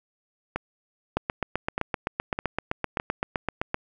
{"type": "two click trains", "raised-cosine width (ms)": 0.5, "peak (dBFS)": [-10, -12], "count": [21, 5], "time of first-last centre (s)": [[1.17, 3.744], [0.56, 2.999]], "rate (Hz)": [7.77, 1.64], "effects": []}